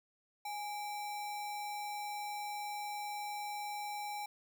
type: tone with sample-and-hold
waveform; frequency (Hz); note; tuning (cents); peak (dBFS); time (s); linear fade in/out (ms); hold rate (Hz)
sine; 829; G#5; -3; -38; 0.45-4.26; 5; 3150
effects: none